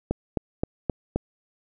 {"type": "click train", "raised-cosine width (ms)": 2, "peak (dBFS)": -10, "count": 5, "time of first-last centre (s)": [0.11, 1.16], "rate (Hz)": 3.81, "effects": []}